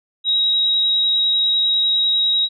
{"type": "tone with vibrato", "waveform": "sine", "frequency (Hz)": 3819, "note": "A#7", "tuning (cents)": 41, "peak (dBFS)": -14, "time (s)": [0.24, 2.49], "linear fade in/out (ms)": 50, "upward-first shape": "triangle", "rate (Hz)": 10, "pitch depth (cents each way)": 12, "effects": []}